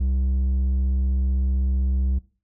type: tone with low-pass filter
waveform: square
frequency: 65.41 Hz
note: C2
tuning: in tune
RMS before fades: -22 dBFS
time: 0-2.19 s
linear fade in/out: 10 ms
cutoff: 150 Hz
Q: 0.57
effects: noise-tail reverb RT60 0.4 s tail -20 dB re dry